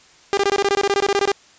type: tone bursts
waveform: sawtooth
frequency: 400 Hz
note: G4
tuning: 35 cents sharp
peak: -11 dBFS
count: 16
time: 0.33-1.317 s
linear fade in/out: 0 ms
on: 42 ms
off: 21 ms
effects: white hiss -50 dBFS RMS until 1.58 s + resampled to 16000 Hz